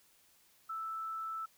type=tone; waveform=sine; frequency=1318.5 Hz; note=E6; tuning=in tune; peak=-37 dBFS; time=0.69-1.46 s; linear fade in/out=10 ms; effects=white hiss -67 dBFS RMS until 1.57 s